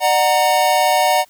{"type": "chord", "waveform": "square", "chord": "D augmented", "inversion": "none", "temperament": "equal with one note detuned", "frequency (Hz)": [602.1, 740, 932.3], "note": ["D5", "F#5", "A#5"], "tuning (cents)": [43, 0, 0], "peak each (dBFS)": [-19, -16, -19], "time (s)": [0, 1.25], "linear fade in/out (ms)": 50, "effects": ["white hiss -53 dBFS RMS until 1.29 s"]}